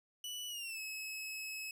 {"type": "tone with pitch glide", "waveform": "sawtooth", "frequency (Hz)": [2960, 2577], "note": ["F#7", "E7"], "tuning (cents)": [0, -40], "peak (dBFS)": -38, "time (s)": [0.24, 1.71], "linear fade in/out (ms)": 2, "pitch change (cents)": -240, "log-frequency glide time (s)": [0.48, 0.8], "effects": []}